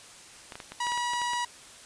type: clicks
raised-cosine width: 0.3 ms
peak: -23 dBFS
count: 10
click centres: 0.522 / 0.555 / 0.602 / 0.72 / 0.869 / 0.92 / 0.976 / 1.135 / 1.217 / 1.334 s
type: tone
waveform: sawtooth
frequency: 967 Hz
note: B5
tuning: 37 cents flat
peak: -24 dBFS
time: 0.8-1.45 s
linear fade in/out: 5 ms
effects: white hiss -49 dBFS RMS until 1.85 s + resampled to 22050 Hz